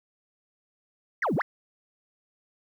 sine exponential two-way sweep, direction down then up, 2217 to 130.81 to 2217 Hz, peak -22 dBFS, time 1.22-1.42 s, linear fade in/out 5 ms, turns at 1.35 s, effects tanh soft clip ceiling -20 dBFS + 10-bit

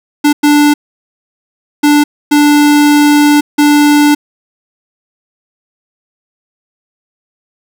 square tone bursts at uneven times, 293.7 Hz, D4, in tune, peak -5 dBFS, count 5, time 0.24-0.33 / 0.43-0.74 / 1.83-2.04 / 2.31-3.41 / 3.58-4.15 s, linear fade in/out 10 ms, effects none

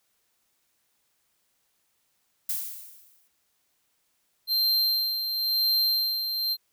violet noise with exponential decay, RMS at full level -27 dBFS, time 2.49-3.28 s, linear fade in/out 5 ms, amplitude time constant 170 ms
square tone with tremolo, 4154 Hz, C8, 13 cents flat, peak -21 dBFS, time 4.47-6.57 s, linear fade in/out 50 ms, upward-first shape sine, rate 0.97 Hz, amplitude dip 55%
effects white hiss -72 dBFS RMS until 6.72 s

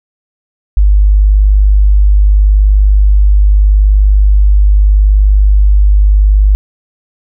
sine tone, 50.4 Hz, G1, 49 cents sharp, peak -3 dBFS, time 0.77-6.55 s, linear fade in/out 0 ms, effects none

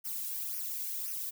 violet noise with flanger, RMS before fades -37 dBFS, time 0.04-1.31 s, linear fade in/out 20 ms, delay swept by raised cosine 0.25 to 1.65 ms, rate 1.9 Hz, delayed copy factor -0.85, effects none

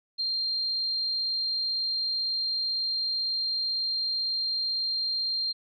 sine tone, 4186 Hz, C8, in tune, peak -26 dBFS, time 0.18-5.53 s, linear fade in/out 20 ms, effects none

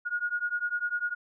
sine beating tone pair, 1435 / 1445 Hz, F6 / F#6, +47 / -41 cents, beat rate 10 Hz, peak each -31 dBFS, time 0.05-1.15 s, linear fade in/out 20 ms, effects none

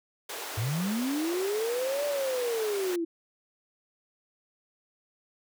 pink high-pass noise, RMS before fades -38 dBFS, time 0.29-2.96 s, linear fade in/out 5 ms, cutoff 380 Hz, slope 24 dB/octave
sine linear two-way sweep, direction up then down, 99 to 587.3 to 324.9 Hz, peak -27 dBFS, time 0.57-3.05 s, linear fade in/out 10 ms, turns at 2.05 s
effects none

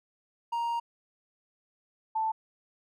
triangle / sine tone pair in turn, 936 / 882.1 Hz, A#5 / A5, +7 / +4 cents, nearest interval minor second, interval 103 cents, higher first, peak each -26 dBFS, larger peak neither, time 0.52-0.8 / 2.15-2.32 s, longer first, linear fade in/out 10 ms, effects none

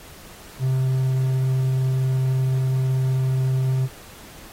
triangle tone, 130.81 Hz, C3, in tune, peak -16 dBFS, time 0.59-3.89 s, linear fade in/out 50 ms, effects pink hiss -44 dBFS RMS until 4.52 s + AAC 48 kbps

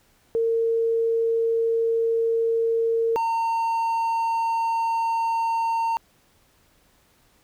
sine / triangle tone pair in turn, 456.7 / 913.4 Hz, A#4 / A#5, -36 / -36 cents, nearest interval octave, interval 1200 cents, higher second, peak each -19 dBFS, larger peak neither, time 0.35-3.16 / 3.16-5.97 s, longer neither, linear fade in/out 0 ms, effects pink hiss -61 dBFS RMS until 7.43 s

